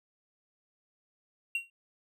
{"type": "tone with exponential decay", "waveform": "triangle", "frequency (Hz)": 2749, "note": "F7", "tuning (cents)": -28, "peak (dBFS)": -24, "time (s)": [1.55, 1.7], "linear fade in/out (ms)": 2, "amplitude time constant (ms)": 31, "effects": []}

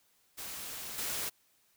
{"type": "noise with level steps", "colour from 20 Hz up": "white", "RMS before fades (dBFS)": [-42, -36], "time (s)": [0.37, 1.3], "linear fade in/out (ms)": 20, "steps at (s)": 0.98, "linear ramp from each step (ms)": 2, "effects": ["white hiss -70 dBFS RMS until 1.76 s"]}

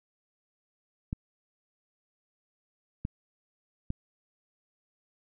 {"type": "clicks", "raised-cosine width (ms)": 5, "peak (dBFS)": -19, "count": 3, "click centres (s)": [1.129, 3.051, 3.904], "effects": []}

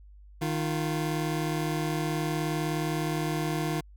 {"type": "tone pair together", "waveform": "25% pulse", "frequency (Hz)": [154.92, 349.2], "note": ["D#3", "F4"], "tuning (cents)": [-7, 0], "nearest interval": "octave + major second", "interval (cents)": 1407, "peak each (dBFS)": [-25, -29], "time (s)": [0.41, 3.81], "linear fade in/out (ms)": 10, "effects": ["added 50 Hz sine -48 dBFS peak until 3.96 s"]}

